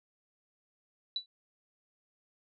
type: tone with exponential decay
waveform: sine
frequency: 3951 Hz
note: B7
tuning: in tune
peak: -27 dBFS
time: 1.16-1.26 s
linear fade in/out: 2 ms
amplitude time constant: 21 ms
effects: none